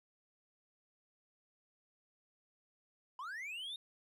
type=linear sweep; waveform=triangle; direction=up; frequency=964 to 3729 Hz; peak=-40 dBFS; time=3.19-3.76 s; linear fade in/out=2 ms; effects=none